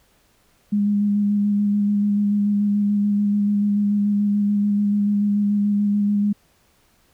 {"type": "tone with vibrato", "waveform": "sine", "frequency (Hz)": 204.8, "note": "G#3", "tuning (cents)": -24, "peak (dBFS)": -16, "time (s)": [0.72, 6.33], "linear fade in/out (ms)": 10, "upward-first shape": "square", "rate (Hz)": 6.9, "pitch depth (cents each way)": 13, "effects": ["pink hiss -60 dBFS RMS until 7.13 s"]}